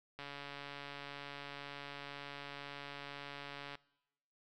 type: click train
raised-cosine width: 0.3 ms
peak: -30 dBFS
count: 507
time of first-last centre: 0.19-3.753 s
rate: 142 Hz
effects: noise-tail reverb RT60 0.9 s tail -23 dB re dry